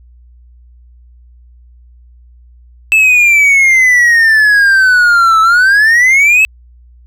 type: exponential two-way sweep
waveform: triangle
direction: down then up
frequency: 2637 to 1301 to 2637 Hz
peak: -3 dBFS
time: 2.92-6.45 s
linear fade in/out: 0 ms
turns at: 5.41 s
effects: added 60 Hz sine -38 dBFS peak until 7.06 s